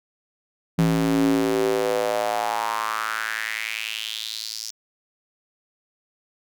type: tone with high-pass filter sweep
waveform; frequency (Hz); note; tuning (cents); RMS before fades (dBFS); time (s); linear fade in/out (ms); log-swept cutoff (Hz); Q
square; 55.2; A1; +6; -24; 0.78-4.71; 10; 180 to 5500; 4.3
effects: none